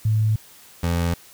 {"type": "tone pair in turn", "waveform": ["sine", "25% pulse"], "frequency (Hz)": [108.6, 85.43], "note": ["A2", "F2"], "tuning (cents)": [-22, -38], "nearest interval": "major third", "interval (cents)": 416, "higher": "first", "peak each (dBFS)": -16, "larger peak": "neither", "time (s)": [[0.05, 0.36], [0.83, 1.14]], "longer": "neither", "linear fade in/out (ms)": 5, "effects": ["white hiss -48 dBFS RMS until 1.33 s"]}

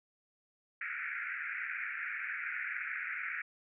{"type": "band-pass noise", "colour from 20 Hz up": "pink", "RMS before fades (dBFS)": -39, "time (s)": [0.81, 3.42], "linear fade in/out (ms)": 5, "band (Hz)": [1400, 2400], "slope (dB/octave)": 96, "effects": []}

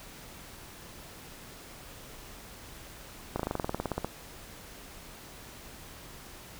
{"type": "slowing click train", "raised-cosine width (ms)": 1, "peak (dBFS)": -16, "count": 15, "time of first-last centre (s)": [3.36, 4.046], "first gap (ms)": 35, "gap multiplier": 1.05, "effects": ["pink hiss -48 dBFS RMS until 6.59 s"]}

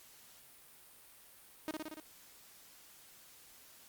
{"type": "tone with echo", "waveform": "sawtooth", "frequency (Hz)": 311.1, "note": "D#4", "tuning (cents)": 0, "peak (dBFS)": -32, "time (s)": [1.68, 1.71], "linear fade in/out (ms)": 0, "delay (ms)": 58, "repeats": 5, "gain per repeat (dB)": -2, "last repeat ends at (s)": 2, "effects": ["white hiss -59 dBFS RMS until 3.88 s", "Opus 48 kbps"]}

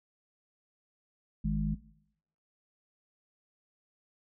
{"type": "harmonic tone", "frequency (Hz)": 52.3, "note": "G#1", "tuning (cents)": 13, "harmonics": [1, 3, 4], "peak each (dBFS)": [-32, -32, -32], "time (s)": [1.44, 1.75], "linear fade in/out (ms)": 10, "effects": ["noise-tail reverb RT60 0.7 s tail -17 dB re dry"]}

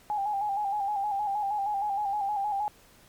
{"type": "tone with vibrato", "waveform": "sine", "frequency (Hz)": 815, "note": "G#5", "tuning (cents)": -33, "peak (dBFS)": -26, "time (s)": [0.1, 2.68], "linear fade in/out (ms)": 0, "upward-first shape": "square", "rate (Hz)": 6.4, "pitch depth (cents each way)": 51, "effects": ["pink hiss -57 dBFS RMS until 3.08 s", "MP3 96 kbps"]}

